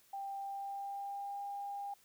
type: tone with pitch glide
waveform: sine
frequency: 790 to 804.3 Hz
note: G5 to G5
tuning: +13 to +44 cents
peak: -39 dBFS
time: 0.13-1.94 s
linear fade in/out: 5 ms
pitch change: +31 cents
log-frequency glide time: 0.39-1.42 s
effects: white hiss -67 dBFS RMS until 2.04 s